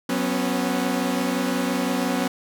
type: chord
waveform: sawtooth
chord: F# suspended fourth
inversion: none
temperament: equal with one note detuned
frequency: 185 / 246.9 / 272.7 Hz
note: F#3 / B3 / C#4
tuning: 0 / 0 / -28 cents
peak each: -24 / -21 / -22 dBFS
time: 0.09-2.28 s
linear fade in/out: 5 ms
effects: none